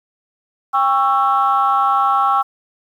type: chord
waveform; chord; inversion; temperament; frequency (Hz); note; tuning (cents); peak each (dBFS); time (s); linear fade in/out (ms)
sine; C# diminished; second; just; 798.3 / 1108.7 / 1330.5; G5 / C#6 / E6; +31 / 0 / +16; -16; 0.73-2.43; 20
effects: tanh soft clip ceiling -5 dBFS + 8-bit